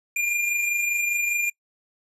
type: tone pair together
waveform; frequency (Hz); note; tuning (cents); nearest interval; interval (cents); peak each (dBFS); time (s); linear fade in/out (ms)
square; 2401 / 2426; D7 / D#7; +38 / -44; unison; 18; -23 / -33; 0.16-1.5; 5
effects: noise-tail reverb RT60 0.1 s tail -24 dB re dry + resampled to 32000 Hz